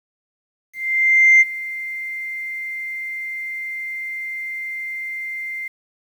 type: tone with ADSR envelope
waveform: sine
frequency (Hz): 2091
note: C7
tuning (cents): -2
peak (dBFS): -6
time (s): 0.73-5.68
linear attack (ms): 680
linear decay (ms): 28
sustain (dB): -19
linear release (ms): 6
effects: tanh soft clip ceiling -4 dBFS + 8-bit